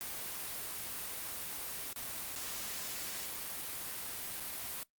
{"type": "noise with dropouts", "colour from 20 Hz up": "white", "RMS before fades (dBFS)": -41, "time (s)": [0.01, 4.83], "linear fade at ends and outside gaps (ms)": 0, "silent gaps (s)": [[1.929, 1.961], [2.354, 2.36], [4.399, 4.404]], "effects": ["noise-tail reverb RT60 0.1 s tail -18 dB re dry", "Opus 32 kbps"]}